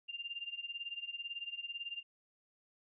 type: tone with tremolo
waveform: sine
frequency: 2794 Hz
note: F7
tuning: in tune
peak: -37 dBFS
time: 0.08-2.03 s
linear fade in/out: 20 ms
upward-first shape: sine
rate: 18 Hz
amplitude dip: 85%
effects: none